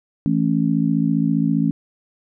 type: chord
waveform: sine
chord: A major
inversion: second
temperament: just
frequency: 165 / 220 / 275 Hz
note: E3 / A3 / C#4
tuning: +2 / 0 / -14 cents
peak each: -20 dBFS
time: 0.26-1.71 s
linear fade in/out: 0 ms
effects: none